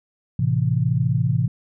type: chord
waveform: sine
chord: A minor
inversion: none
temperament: equal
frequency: 110 / 130.81 / 164.81 Hz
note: A2 / C3 / E3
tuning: 0 / 0 / 0 cents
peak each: -22 / -20 / -23 dBFS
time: 0.39-1.48 s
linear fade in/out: 5 ms
effects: none